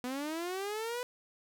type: linear sweep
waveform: sawtooth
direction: up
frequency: 243.6 to 500 Hz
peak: -31 dBFS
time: 0.04-1.03 s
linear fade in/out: 0 ms
effects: none